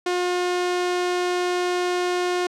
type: tone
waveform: sawtooth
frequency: 357.9 Hz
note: F4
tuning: 42 cents sharp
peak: -17 dBFS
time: 0.06-2.47 s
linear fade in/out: 5 ms
effects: low-pass 7000 Hz 12 dB/octave